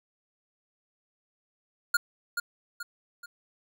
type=tone with echo; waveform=square; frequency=1427 Hz; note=F6; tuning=37 cents sharp; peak=-21 dBFS; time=1.94-1.97 s; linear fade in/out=5 ms; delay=430 ms; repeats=3; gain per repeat=-7 dB; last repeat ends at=3.26 s; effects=none